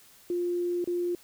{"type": "tone with dropouts", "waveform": "sine", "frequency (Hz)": 351.1, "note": "F4", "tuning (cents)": 9, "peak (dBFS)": -26, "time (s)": [0.3, 1.15], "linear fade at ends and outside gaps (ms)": 2, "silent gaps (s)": [0.843, 0.874], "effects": ["white hiss -56 dBFS RMS until 1.23 s"]}